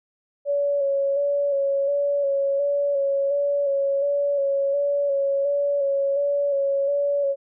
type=tone with vibrato; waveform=sine; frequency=562 Hz; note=C#5; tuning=24 cents sharp; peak=-19 dBFS; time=0.45-7.36 s; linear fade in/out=50 ms; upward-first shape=square; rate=1.4 Hz; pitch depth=24 cents each way; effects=none